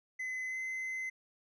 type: tone with pitch glide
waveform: triangle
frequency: 2031 to 2052 Hz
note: B6 to C7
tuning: +48 to -34 cents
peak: -34 dBFS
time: 0.19-1.1 s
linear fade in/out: 10 ms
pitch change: +18 cents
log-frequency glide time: 0.47-0.57 s
effects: resampled to 22050 Hz